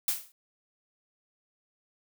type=noise with exponential decay; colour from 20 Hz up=blue; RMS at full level=-24 dBFS; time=0.08-0.32 s; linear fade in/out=2 ms; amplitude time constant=51 ms; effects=none